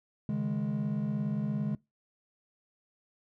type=chord; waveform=triangle; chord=C# suspended second; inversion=none; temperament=just; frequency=138.59 / 155.92 / 207.9 Hz; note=C#3 / D#3 / G#3; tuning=0 / +4 / +2 cents; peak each=-32 / -33 / -29 dBFS; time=0.29-1.75 s; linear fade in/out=2 ms; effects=noise-tail reverb RT60 0.2 s tail -22 dB re dry + tanh soft clip ceiling -20 dBFS